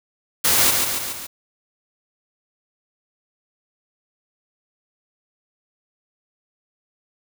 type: noise with echo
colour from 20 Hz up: white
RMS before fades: -17 dBFS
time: 0.44-0.71 s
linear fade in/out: 10 ms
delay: 140 ms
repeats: 4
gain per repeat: -4 dB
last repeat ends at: 1.27 s
effects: none